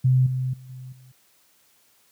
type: tone with level steps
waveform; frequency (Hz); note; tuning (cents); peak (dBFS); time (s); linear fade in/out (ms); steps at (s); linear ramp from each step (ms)
sine; 128.6; C3; -30; -14 / -22 / -40 / -35 / -46; 0.04-1.12; 10; 0.26 / 0.53 / 0.69 / 0.92; 5
effects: white hiss -61 dBFS RMS until 2.11 s + high-pass 80 Hz 12 dB/octave